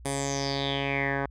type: tone with low-pass filter sweep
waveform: 10% pulse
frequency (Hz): 138.59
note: C#3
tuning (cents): 0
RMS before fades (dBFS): -29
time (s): 0.05-1.26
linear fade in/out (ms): 5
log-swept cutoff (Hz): 9800 to 1400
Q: 6.5
effects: added 60 Hz sine -44 dBFS peak until 1.3 s